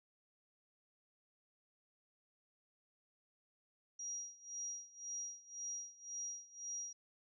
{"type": "tone with tremolo", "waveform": "sine", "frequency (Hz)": 5730, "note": "F8", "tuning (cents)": 44, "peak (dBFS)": -40, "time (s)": [3.99, 6.93], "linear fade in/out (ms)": 5, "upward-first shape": "sine", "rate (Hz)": 1.9, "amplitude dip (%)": 90, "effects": []}